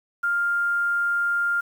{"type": "tone with quantisation", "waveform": "sine", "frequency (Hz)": 1400, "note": "F6", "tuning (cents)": 4, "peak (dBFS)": -20, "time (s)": [0.23, 1.61], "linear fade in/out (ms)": 10, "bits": 8, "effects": []}